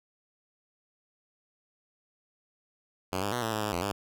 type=tone with pitch steps; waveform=5% pulse; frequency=93.3 / 101.4 / 121.8 / 111.9 / 107.5 / 105.1 / 86.8 / 100.7 Hz; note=F#2 / G#2 / B2 / A2 / A2 / G#2 / F2 / G2; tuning=+15 / -41 / -24 / +30 / -40 / +21 / -10 / +47 cents; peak=-18 dBFS; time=3.12-3.92 s; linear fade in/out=10 ms; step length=100 ms; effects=none